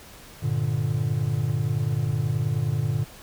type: chord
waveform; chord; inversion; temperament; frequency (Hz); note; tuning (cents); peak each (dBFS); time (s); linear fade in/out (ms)
triangle; G minor; none; equal; 98 / 116.54 / 146.83; G2 / Bb2 / D3; 0 / 0 / 0; -28 / -23 / -24; 0.42-3.05; 20
effects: pink hiss -46 dBFS RMS until 3.22 s